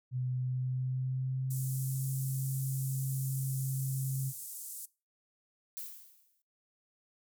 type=tone with pitch glide; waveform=sine; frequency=126.7 to 133.62 Hz; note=B2 to C3; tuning=+45 to +37 cents; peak=-31 dBFS; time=0.11-4.33 s; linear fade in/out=50 ms; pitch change=+92 cents; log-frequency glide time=0.33-2.09 s
type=band-pass noise; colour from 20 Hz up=pink; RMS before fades=-44 dBFS; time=1.5-4.86 s; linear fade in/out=10 ms; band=8000 to 16000 Hz; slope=24 dB/octave
type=noise with exponential decay; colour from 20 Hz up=violet; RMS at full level=-39 dBFS; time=5.77-6.42 s; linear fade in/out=0 ms; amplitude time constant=140 ms
effects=noise-tail reverb RT60 0.3 s tail -21 dB re dry